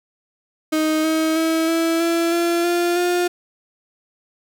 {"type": "tone with pitch steps", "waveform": "35% pulse", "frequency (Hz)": [312.2, 317.8, 323.6, 329.4, 335.4, 341.4, 347.6, 353.9], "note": ["D#4", "D#4", "E4", "E4", "E4", "F4", "F4", "F4"], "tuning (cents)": [6, 37, -32, -1, 30, -39, -8, 23], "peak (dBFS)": -15, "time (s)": [0.72, 3.28], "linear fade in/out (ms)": 10, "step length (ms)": 320, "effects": []}